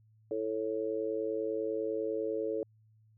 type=chord; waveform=sine; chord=A major; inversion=second; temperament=just; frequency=330 / 440 / 550 Hz; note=E4 / A4 / C#5; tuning=+2 / 0 / -14 cents; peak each=-38 / -33 / -37 dBFS; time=0.31-2.63 s; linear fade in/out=2 ms; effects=added 109 Hz sine -61 dBFS peak until 3.17 s